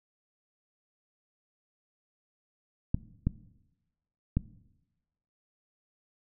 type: clicks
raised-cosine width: 5 ms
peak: -13 dBFS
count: 3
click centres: 2.945 / 3.27 / 4.37 s
effects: noise-tail reverb RT60 1.0 s tail -18 dB re dry